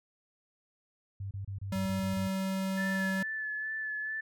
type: tone bursts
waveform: sine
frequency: 98.3 Hz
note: G2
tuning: 5 cents sharp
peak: -35 dBFS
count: 8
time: 1.2-2.276 s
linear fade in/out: 5 ms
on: 110 ms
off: 28 ms
type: tone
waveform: square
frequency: 191.3 Hz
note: G3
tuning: 42 cents flat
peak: -31 dBFS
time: 1.72-3.23 s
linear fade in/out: 5 ms
type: tone with vibrato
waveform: sine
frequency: 1737 Hz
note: A6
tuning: 23 cents flat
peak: -33 dBFS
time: 2.77-4.21 s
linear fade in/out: 10 ms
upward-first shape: sine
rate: 2.3 Hz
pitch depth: 22 cents each way
effects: none